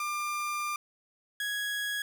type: tone pair in turn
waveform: 30% pulse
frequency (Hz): 1195 / 1663.4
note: D6 / G#6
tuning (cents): +30 / +2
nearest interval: tritone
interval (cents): 572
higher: second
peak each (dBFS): -28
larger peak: neither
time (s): 0-0.76 / 1.4-2.02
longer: first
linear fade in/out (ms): 2
effects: none